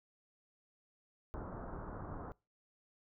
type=low-pass noise; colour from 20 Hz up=pink; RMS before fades=-45 dBFS; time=1.34-2.32 s; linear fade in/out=0 ms; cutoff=1400 Hz; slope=48 dB/octave; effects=noise-tail reverb RT60 0.3 s tail -25 dB re dry